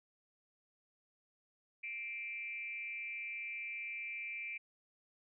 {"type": "tone with frequency modulation", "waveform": "sine", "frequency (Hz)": 2349, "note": "D7", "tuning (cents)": 0, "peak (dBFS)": -40, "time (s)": [1.83, 4.58], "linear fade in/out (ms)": 10, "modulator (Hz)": 233, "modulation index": 0.63, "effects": []}